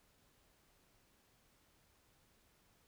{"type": "silence", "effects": ["pink hiss -72 dBFS RMS until 2.87 s"]}